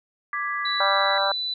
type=chord; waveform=sine; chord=G# diminished; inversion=second; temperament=equal; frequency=1174.7 / 1661.2 / 1975.5 Hz; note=D6 / G#6 / B6; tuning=0 / 0 / 0 cents; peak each=-28 / -30 / -30 dBFS; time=0.33-1.18 s; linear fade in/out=2 ms
type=tone with pitch glide; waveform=sine; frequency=3951 to 3983 Hz; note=B7 to B7; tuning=0 to +14 cents; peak=-25 dBFS; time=0.65-1.54 s; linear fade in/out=5 ms; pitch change=+14 cents; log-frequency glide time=1.18-1.33 s
type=harmonic tone; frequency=196 Hz; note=G3; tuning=in tune; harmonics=3 / 4 / 5 / 6 / 7 / 8; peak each=-26 / -27 / -28 / -29 / -29 / -30 dBFS; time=0.8-1.32 s; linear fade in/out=2 ms
effects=none